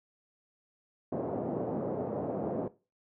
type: band-pass noise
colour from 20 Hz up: white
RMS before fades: -34 dBFS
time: 1.12-2.68 s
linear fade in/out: 5 ms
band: 120 to 630 Hz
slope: 24 dB/octave
effects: noise-tail reverb RT60 0.3 s tail -18 dB re dry